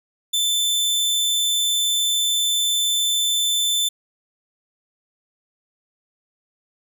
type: tone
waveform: sawtooth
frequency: 3533 Hz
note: A7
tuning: 6 cents sharp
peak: -15 dBFS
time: 0.33-3.89 s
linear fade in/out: 10 ms
effects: none